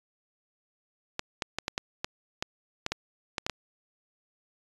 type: clicks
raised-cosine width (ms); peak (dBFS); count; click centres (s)
0.2; -12; 12; 1.194 / 1.422 / 1.586 / 1.681 / 1.779 / 2.045 / 2.425 / 2.864 / 2.92 / 3.382 / 3.465 / 3.497
effects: resampled to 24000 Hz